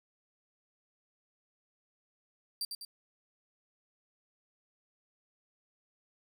sawtooth tone with echo, 4699 Hz, D8, in tune, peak -30 dBFS, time 2.61-2.65 s, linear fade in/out 2 ms, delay 100 ms, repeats 2, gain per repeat -5 dB, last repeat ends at 2.85 s, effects none

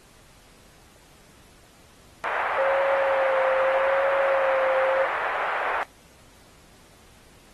pink band-pass noise, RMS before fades -27 dBFS, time 2.24-5.83 s, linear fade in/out 0 ms, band 630 to 1900 Hz, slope 24 dB/octave
sine tone with vibrato, 538 Hz, C5, 48 cents sharp, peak -21 dBFS, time 2.58-5.05 s, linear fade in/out 5 ms, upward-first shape sine, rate 0.81 Hz, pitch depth 31 cents each way
effects pink hiss -54 dBFS RMS until 7.53 s + AAC 32 kbps

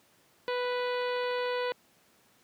harmonic tone, 493.9 Hz, B4, in tune, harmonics 1 / 2 / 3 / 4 / 5 / 6 / 7 / 8 / 9, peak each -30 / -36 / -40 / -42 / -44 / -46 / -47 / -48 / -49 dBFS, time 0.48-1.72 s, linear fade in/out 0 ms
click train, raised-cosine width 0.3 ms, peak -33 dBFS, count 12, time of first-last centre 0.65-1.459 s, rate 13.6 Hz
effects pink hiss -64 dBFS RMS until 2.43 s + high-pass 150 Hz 12 dB/octave

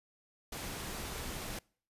pink noise, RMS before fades -41 dBFS, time 0.52-1.59 s, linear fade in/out 5 ms, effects noise-tail reverb RT60 0.5 s tail -26 dB re dry + resampled to 32000 Hz

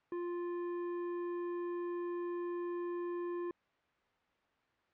sine tone with tanh clipping, 349.2 Hz, F4, in tune, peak -38 dBFS, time 0.12-3.51 s, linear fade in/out 2 ms, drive 12 dB, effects white hiss -73 dBFS RMS until 4.93 s + low-pass 2000 Hz 12 dB/octave

